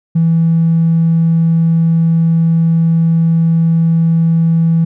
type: tone with tanh clipping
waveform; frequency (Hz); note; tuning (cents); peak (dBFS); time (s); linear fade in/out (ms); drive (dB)
triangle; 164.81; E3; 0; -7; 0.15-4.85; 10; 1
effects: none